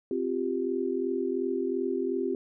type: chord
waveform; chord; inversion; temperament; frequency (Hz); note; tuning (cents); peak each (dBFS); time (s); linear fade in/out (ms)
sine; C suspended fourth; none; equal; 261.6 / 349.2 / 392; C4 / F4 / G4; 0 / 0 / 0; -32 / -31 / -30; 0.11-2.35; 2
effects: none